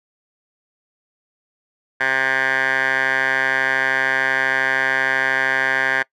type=tone with band-pass filter; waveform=10% pulse; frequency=132.9 Hz; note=C3; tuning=27 cents sharp; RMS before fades=-19 dBFS; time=2-6.03 s; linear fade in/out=10 ms; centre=1600 Hz; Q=6.5; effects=noise-tail reverb RT60 0.1 s tail -22 dB re dry

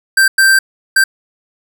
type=tone bursts at uneven times; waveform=square; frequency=1568 Hz; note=G6; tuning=in tune; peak=-7 dBFS; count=3; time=0.17-0.28 / 0.38-0.59 / 0.96-1.04 s; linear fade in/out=5 ms; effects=none

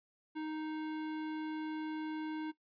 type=tone with hard clipping; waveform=sine; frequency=311.1 Hz; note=D#4; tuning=in tune; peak=-39 dBFS; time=0.35-2.52 s; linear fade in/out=20 ms; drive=16 dB; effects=noise-tail reverb RT60 0.1 s tail -17 dB re dry + resampled to 11025 Hz

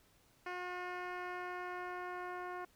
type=tone with low-pass filter sweep; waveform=10% pulse; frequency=359.6 Hz; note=F#4; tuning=49 cents flat; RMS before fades=-43 dBFS; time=0.46-2.65 s; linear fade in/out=5 ms; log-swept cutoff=2700 to 1300 Hz; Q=0.87; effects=pink hiss -69 dBFS RMS until 2.75 s

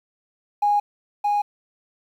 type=tone with echo; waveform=triangle; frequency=824 Hz; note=G#5; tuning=14 cents flat; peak=-12 dBFS; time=0.62-0.8 s; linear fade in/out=10 ms; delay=620 ms; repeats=1; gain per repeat=-3 dB; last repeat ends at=1.42 s; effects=tanh soft clip ceiling -14 dBFS + 9-bit

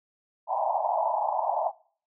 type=band-pass noise; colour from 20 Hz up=white; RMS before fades=-27 dBFS; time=0.47-1.72 s; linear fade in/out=50 ms; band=620 to 960 Hz; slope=96 dB/octave; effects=noise-tail reverb RT60 0.5 s tail -23 dB re dry

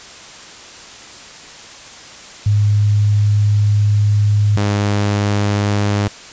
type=tone pair in turn; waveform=sine / sawtooth; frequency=103.83 / 102.4 Hz; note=G#2 / G#2; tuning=0 / -24 cents; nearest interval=unison; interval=24 cents; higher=first; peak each=-10 dBFS; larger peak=neither; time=2.46-4.57 / 4.57-6.08 s; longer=first; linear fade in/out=5 ms; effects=white hiss -36 dBFS RMS until 6.32 s + resampled to 16000 Hz

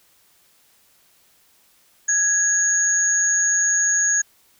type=tone pair together; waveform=sine; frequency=1661.2 / 6657 Hz; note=G#6 / G#8; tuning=0 / +3 cents; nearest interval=2 octaves; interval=2403 cents; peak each=-22 / -17 dBFS; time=2.08-4.22 s; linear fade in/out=10 ms; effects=white hiss -58 dBFS RMS until 4.59 s

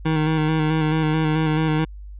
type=tone with vibrato; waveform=25% pulse; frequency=156.3 Hz; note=D#3; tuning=8 cents sharp; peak=-14 dBFS; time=0.05-1.85 s; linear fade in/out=10 ms; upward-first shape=square; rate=4.6 Hz; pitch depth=24 cents each way; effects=added 50 Hz sine -34 dBFS peak until 2.19 s + resampled to 8000 Hz

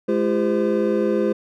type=tone cluster; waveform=triangle; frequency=210.6 / 342 / 401.2 / 513 Hz; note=G#3 / F4 / G4 / C5; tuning=+24 / -36 / +40 / -34 cents; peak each=-21 dBFS; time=0.08-1.33 s; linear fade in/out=10 ms; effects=none

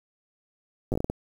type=slowing click train; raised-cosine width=2 ms; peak=-14 dBFS; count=8; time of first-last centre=0.92-1.1 s; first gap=8 ms; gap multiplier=1.38; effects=8-bit

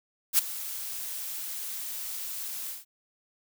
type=noise with ADSR envelope; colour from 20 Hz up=blue; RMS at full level=-19 dBFS; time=0.33-2.85 s; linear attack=55 ms; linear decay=11 ms; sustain=-17 dB; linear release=160 ms; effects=none

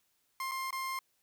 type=tone with dropouts; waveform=30% pulse; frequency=1057 Hz; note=C6; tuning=17 cents sharp; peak=-32 dBFS; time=0.4-0.99 s; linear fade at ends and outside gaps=2 ms; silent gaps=0.513-0.517 / 0.707-0.727 s; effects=white hiss -75 dBFS RMS until 1.22 s

